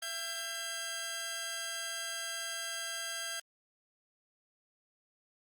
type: tone pair together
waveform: 10% pulse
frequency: 672.7 / 1600 Hz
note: E5 / G6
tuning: +35 / +35 cents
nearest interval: octave + minor third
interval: 1500 cents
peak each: -35 / -29 dBFS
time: 0.02-3.4 s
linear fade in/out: 5 ms
effects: Opus 24 kbps